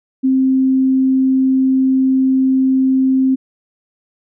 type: tone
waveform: sine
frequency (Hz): 263.1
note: C4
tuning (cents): +10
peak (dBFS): -10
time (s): 0.23-3.36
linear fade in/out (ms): 20
effects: none